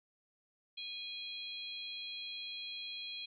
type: harmonic tone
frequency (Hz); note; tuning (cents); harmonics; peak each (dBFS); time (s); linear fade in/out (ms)
822; G#5; -18; 3 / 4 / 5; -48 / -44 / -46; 0.77-3.26; 10
effects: none